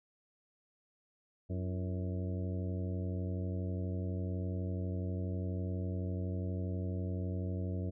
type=harmonic tone with a mistuned harmonic; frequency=92.1 Hz; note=F#2; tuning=7 cents flat; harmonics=1 / 2 / 3 / 4 / 5 / 6 / 7; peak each=-35 / -41 / -45 / -47 / -49 / -51 / -52 dBFS; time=1.49-7.91 s; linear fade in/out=20 ms; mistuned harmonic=4; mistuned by=-93 cents; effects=none